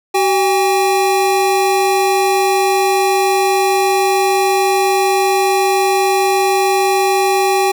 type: tone pair together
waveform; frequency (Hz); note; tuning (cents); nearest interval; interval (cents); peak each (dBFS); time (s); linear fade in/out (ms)
square; 380 / 805.2; F#4 / G5; +46 / +46; octave + minor second; 1300; -15 / -15; 0.14-7.72; 10
effects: none